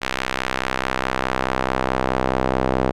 sawtooth tone with band-pass filter sweep, 64.7 Hz, C2, 19 cents flat, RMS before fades -22 dBFS, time 0.01-2.92 s, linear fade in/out 20 ms, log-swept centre 2300 to 570 Hz, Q 0.82, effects none

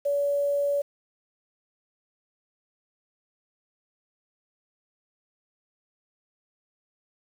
sine tone with quantisation, 570 Hz, C#5, 48 cents sharp, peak -22 dBFS, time 0.05-0.82 s, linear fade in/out 10 ms, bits 8, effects none

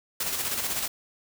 white noise with tremolo, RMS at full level -28 dBFS, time 0.2-0.88 s, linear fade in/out 5 ms, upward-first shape square, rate 16 Hz, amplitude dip 40%, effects none

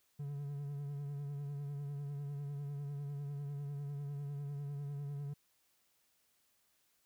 triangle tone with vibrato, 142.7 Hz, D3, 49 cents flat, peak -37 dBFS, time 0.19-5.34 s, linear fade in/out 10 ms, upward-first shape triangle, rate 10 Hz, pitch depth 45 cents each way, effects white hiss -75 dBFS RMS until 7.05 s

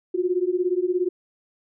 sine beating tone pair, 352.7 / 369.7 Hz, F4 / F#4, +17 / -1 cents, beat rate 17 Hz, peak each -23 dBFS, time 0.14-1.09 s, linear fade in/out 10 ms, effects none

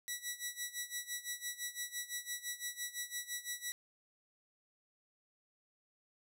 10% pulse tone with tremolo, 1950 Hz, B6, 23 cents flat, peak -28 dBFS, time 0.08-3.72 s, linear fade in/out 0 ms, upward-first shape sine, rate 5.9 Hz, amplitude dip 85%, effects none

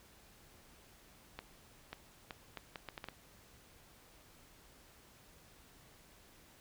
accelerating click train, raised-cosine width 0.3 ms, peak -27 dBFS, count 9, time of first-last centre 1.39-3.086 s, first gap 540 ms, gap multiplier 0.7, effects pink hiss -62 dBFS RMS until 6.6 s

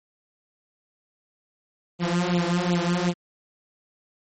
sawtooth tone with flanger, 175.1 Hz, F3, 5 cents sharp, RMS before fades -23 dBFS, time 1.99-3.14 s, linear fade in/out 50 ms, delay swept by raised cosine 0.27 to 5.07 ms, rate 2.7 Hz, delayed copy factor +0.85, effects MP3 32 kbps

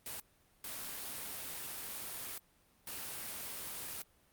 white noise bursts at uneven times, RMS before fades -43 dBFS, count 3, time 0.06-0.2 / 0.64-2.38 / 2.87-4.02 s, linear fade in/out 2 ms, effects pink hiss -69 dBFS RMS until 4.32 s + Opus 32 kbps

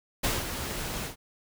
pink noise with ADSR envelope, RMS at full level -26 dBFS, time 0.23-1.16 s, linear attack 14 ms, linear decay 190 ms, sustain -8 dB, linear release 120 ms, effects none

